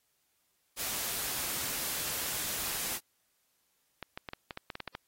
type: noise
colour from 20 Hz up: white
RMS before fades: -35 dBFS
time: 0.76-3 s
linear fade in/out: 50 ms
type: clicks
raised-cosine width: 0.3 ms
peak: -22 dBFS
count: 11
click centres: 4.027 / 4.175 / 4.288 / 4.334 / 4.508 / 4.574 / 4.702 / 4.754 / 4.803 / 4.877 / 4.951 s
effects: white hiss -75 dBFS RMS until 5.07 s + AAC 48 kbps